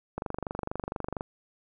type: click train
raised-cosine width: 1 ms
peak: -18 dBFS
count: 26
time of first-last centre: 0.18-1.209 s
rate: 24.3 Hz
effects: none